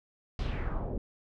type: noise with low-pass filter sweep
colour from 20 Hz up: brown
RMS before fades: -33 dBFS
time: 0.39-0.98 s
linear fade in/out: 2 ms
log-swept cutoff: 4800 to 440 Hz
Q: 2.2
effects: none